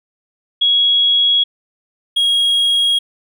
sine / triangle tone pair in turn, 3326 / 3288 Hz, G#7 / G#7, +2 / -18 cents, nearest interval unison, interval 20 cents, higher first, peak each -10 dBFS, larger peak neither, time 0.61-1.44 / 2.16-2.99 s, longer neither, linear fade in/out 10 ms, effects none

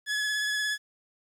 sawtooth tone with vibrato, 1700 Hz, G#6, 40 cents sharp, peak -23 dBFS, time 0.06-0.78 s, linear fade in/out 50 ms, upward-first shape sine, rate 17 Hz, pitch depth 18 cents each way, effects low-pass 9000 Hz 12 dB/octave + 10-bit

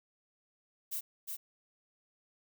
violet noise with echo, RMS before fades -37 dBFS, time 0.91-1.01 s, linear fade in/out 20 ms, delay 360 ms, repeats 1, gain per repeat -3 dB, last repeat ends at 1.37 s, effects none

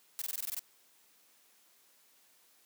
blue noise bursts, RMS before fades -37 dBFS, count 9, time 0.19-0.593 s, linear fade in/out 0 ms, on 27 ms, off 20 ms, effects white hiss -66 dBFS RMS until 2.65 s + high-pass 200 Hz 12 dB/octave

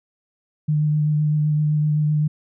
sine tone with vibrato, 151.1 Hz, D3, 50 cents sharp, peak -16 dBFS, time 0.68-2.28 s, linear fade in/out 10 ms, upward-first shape triangle, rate 7.8 Hz, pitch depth 19 cents each way, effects none

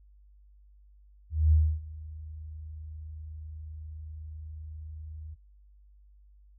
sine tone with ADSR envelope, 77.78 Hz, D#2, in tune, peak -17 dBFS, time 1.3-5.36 s, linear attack 220 ms, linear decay 280 ms, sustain -22 dB, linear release 33 ms, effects noise-tail reverb RT60 0.2 s tail -26 dB re dry + added 50 Hz sine -54 dBFS peak until 6.58 s

